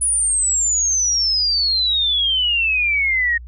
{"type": "exponential sweep", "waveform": "sine", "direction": "down", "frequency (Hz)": [9956, 1847], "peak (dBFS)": -15, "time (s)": [0.01, 3.38], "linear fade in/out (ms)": 10, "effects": ["added 60 Hz sine -33 dBFS peak until 3.47 s"]}